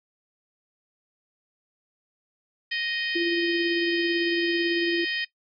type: harmonic tone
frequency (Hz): 622.3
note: D#5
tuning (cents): 0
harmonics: 3 / 4 / 5 / 6 / 7 / 8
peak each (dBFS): -30 / -33 / -32 / -40 / -39 / -35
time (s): 2.71-5.25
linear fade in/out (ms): 10
type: tone with tremolo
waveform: sine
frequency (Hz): 341.7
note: F4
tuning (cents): -38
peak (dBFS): -22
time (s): 3.15-5.05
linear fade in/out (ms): 10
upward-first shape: triangle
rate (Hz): 18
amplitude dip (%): 35
effects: noise-tail reverb RT60 0.1 s tail -17 dB re dry